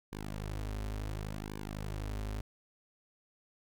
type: tone with flanger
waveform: sawtooth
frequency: 51.91 Hz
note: G#1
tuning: in tune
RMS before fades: -39 dBFS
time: 0.12-2.41 s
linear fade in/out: 5 ms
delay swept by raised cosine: 1.5 to 6.3 ms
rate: 0.7 Hz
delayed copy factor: -0.9
effects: none